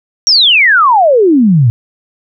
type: exponential sweep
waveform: sine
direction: down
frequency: 5770 to 110 Hz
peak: -4 dBFS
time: 0.27-1.7 s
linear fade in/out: 0 ms
effects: none